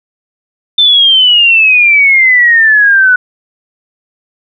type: exponential sweep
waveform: sine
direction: down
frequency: 3573 to 1472 Hz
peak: -3 dBFS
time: 0.78-3.16 s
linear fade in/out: 5 ms
effects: none